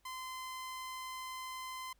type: tone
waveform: sawtooth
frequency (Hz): 1032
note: C6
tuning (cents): -24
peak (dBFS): -38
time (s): 0.05-1.93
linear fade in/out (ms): 5
effects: added 50 Hz sine -70 dBFS peak until 1.99 s + pink hiss -75 dBFS RMS until 1.99 s